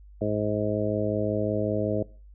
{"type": "harmonic tone", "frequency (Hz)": 105.4, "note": "G#2", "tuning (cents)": 26, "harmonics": [1, 2, 3, 4, 5, 6], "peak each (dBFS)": [-31, -31, -31, -31, -31, -31], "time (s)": [0.21, 2.03], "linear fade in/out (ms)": 5, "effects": ["noise-tail reverb RT60 0.4 s tail -21 dB re dry", "added 50 Hz sine -46 dBFS peak until 2.34 s"]}